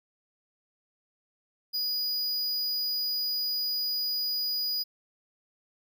square tone, 4920 Hz, D#8, 20 cents flat, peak -28 dBFS, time 1.73-4.84 s, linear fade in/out 20 ms, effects none

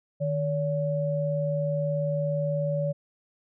sine tone pair together, 153.04 / 570 Hz, D#3 / C#5, -28 / +48 cents, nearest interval octave + major seventh, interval 2276 cents, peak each -27 dBFS, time 0.2-2.93 s, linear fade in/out 20 ms, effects none

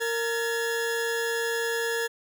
40% pulse tone pair together, 462.3 / 1698.7 Hz, A#4 / G#6, -14 / +39 cents, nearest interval octave + major seventh, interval 2253 cents, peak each -27 / -29 dBFS, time 0-2.08 s, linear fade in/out 20 ms, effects none

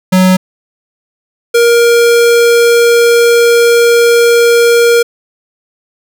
square tone pair in turn, 185.5 / 470.5 Hz, F#3 / A#4, +5 / +16 cents, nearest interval octave + major third, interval 1611 cents, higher second, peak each -5 dBFS, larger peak neither, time 0.12-0.37 / 1.54-5.03 s, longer second, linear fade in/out 10 ms, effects none

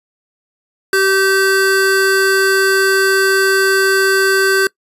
square tone pair together, 386.5 / 1546 Hz, G4 / G6, -24 / -24 cents, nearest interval 2 octaves, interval 2400 cents, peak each -14 dBFS, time 0.93-4.67 s, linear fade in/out 2 ms, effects noise-tail reverb RT60 0.1 s tail -23 dB re dry + resampled to 32000 Hz

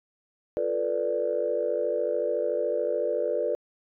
sine chord, B half-diminished seventh, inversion second, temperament equal, 349.2 / 440 / 493.9 / 587.3 Hz, F4 / A4 / B4 / D5, 0 / 0 / 0 / 0 cents, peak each -34 / -30 / -28 / -28 dBFS, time 0.57-3.55 s, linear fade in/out 0 ms, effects tanh soft clip ceiling -14 dBFS

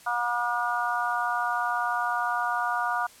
harmonic tone, 240.2 Hz, B3, 48 cents flat, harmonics 3 / 4 / 5 / 6, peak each -30 / -30 / -30 / -30 dBFS, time 0.06-3.07 s, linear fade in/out 10 ms, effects white hiss -52 dBFS RMS until 3.2 s + low-pass 12000 Hz 12 dB/octave

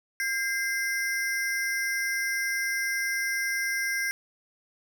square ring-modulated tone, 1843 Hz, A#6, 20 cents flat, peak -24 dBFS, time 0.2-4.11 s, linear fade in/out 0 ms, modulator 235 Hz, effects none

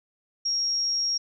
sine tone, 5588 Hz, F8, in tune, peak -23 dBFS, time 0.45-1.18 s, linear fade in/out 10 ms, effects none

